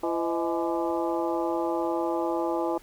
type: harmonic tone with a mistuned harmonic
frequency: 168.9 Hz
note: E3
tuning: 42 cents sharp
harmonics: 2 / 3 / 4 / 5 / 6 / 7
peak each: -28 / -32 / -32 / -32 / -37 / -39 dBFS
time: 0.03-2.78 s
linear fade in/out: 5 ms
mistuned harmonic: 4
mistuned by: -110 cents
effects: pink hiss -54 dBFS RMS until 2.82 s